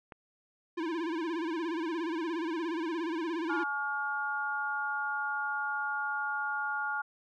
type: click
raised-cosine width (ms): 0.5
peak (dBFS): -30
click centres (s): 0.122
type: tone with vibrato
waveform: square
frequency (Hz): 329.6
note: E4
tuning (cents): 0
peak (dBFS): -32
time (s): 0.77-3.64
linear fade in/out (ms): 10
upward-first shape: sine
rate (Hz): 17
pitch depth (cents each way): 110
type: harmonic tone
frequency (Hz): 283.4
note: C#4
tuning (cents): +38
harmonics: 3 / 4 / 5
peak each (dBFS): -36 / -41 / -32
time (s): 3.49-7.02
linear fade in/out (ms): 10
effects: low-pass 3000 Hz 12 dB/octave